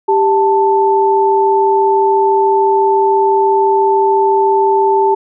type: tone pair together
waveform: sine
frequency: 393.3 / 883 Hz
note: G4 / A5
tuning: +6 / +6 cents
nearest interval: octave + major second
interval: 1400 cents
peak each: -11 dBFS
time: 0.08-5.15 s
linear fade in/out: 10 ms
effects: none